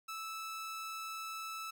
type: tone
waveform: sawtooth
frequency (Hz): 1312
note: E6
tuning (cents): -9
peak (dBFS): -37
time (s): 0.08-1.71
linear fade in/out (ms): 10
effects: none